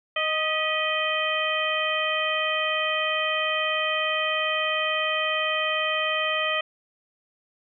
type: harmonic tone with a mistuned harmonic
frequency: 622.3 Hz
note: D#5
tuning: in tune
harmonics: 1 / 2 / 3 / 4 / 5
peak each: -29 / -29 / -29 / -29 / -29 dBFS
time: 0.16-6.61 s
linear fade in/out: 5 ms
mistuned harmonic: 3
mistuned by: +65 cents
effects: none